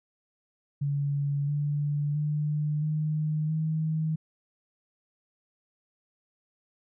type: tone with pitch steps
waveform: sine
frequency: 142.4 / 146.07 / 149.83 / 153.68 / 157.64 Hz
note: C#3 / D3 / D3 / D#3 / D#3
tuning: +47 / -9 / +35 / -21 / +23 cents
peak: -25 dBFS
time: 0.81-4.16 s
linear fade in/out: 10 ms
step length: 670 ms
effects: none